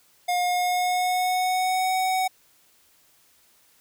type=tone with pitch glide; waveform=square; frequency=714 to 749.1 Hz; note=F5 to F#5; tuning=+38 to +21 cents; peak=-22 dBFS; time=0.28-2.28 s; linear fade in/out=10 ms; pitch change=+83 cents; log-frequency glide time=0.38-1.94 s; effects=white hiss -60 dBFS RMS until 3.8 s